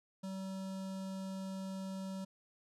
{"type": "tone with notch filter", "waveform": "square", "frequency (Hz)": 191.2, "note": "G3", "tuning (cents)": -43, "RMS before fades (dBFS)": -42, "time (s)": [0.23, 2.25], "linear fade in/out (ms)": 10, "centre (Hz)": 2100, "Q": 1.1, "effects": ["low-pass 10000 Hz 12 dB/octave"]}